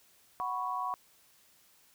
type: chord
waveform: sine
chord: F# suspended fourth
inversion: none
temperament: equal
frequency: 740 / 987.8 / 1108.7 Hz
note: F#5 / B5 / C#6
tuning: 0 / 0 / 0 cents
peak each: -38 / -36 / -35 dBFS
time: 0.4-0.94 s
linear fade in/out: 0 ms
effects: white hiss -64 dBFS RMS until 1.94 s

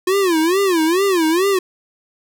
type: tone with vibrato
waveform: square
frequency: 354.6 Hz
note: F4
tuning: 26 cents sharp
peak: -14 dBFS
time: 0.07-1.59 s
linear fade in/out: 5 ms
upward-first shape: sine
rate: 2.3 Hz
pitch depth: 210 cents each way
effects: none

